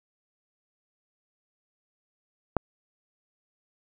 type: click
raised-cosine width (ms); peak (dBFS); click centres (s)
1; -8; 2.567
effects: none